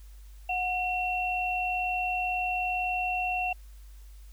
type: tone pair together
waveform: sine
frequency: 731.6 / 2721 Hz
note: F#5 / F7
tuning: -20 / -46 cents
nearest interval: octave + major seventh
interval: 2274 cents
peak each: -29 / -30 dBFS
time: 0.49-3.53 s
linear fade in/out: 5 ms
effects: added 50 Hz sine -45 dBFS peak until 4.32 s + white hiss -62 dBFS RMS until 4.32 s